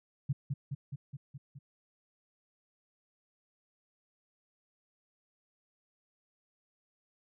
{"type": "tone with echo", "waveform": "sine", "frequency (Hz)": 138.59, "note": "C#3", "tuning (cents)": 0, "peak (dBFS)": -27, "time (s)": [0.29, 0.33], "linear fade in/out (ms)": 10, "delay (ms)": 210, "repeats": 6, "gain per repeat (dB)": -3, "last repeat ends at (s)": 1.59, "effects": []}